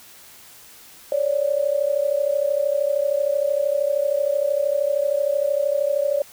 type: tone pair together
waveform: sine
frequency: 554.3 / 587.3 Hz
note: C#5 / D5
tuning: 0 / 0 cents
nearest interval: minor second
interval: 100 cents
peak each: -21 dBFS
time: 1.12-6.22 s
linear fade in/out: 2 ms
effects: white hiss -46 dBFS RMS until 6.32 s